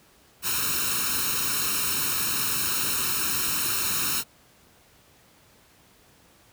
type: noise with comb filter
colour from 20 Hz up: white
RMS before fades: -26 dBFS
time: 0.42-4.24 s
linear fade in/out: 50 ms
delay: 0.74 ms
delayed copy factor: +0.9
effects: pink hiss -57 dBFS RMS until 6.52 s + high-pass 60 Hz 12 dB/octave